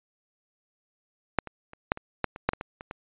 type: clicks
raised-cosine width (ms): 0.5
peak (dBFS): -6 / -23 / -29 / -6 / -23 / -9 / -24 / -6 / -16 / -19 / -24 / -21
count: 12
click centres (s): 1.387 / 1.473 / 1.734 / 1.919 / 1.974 / 2.243 / 2.361 / 2.49 / 2.534 / 2.611 / 2.809 / 2.911
effects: resampled to 8000 Hz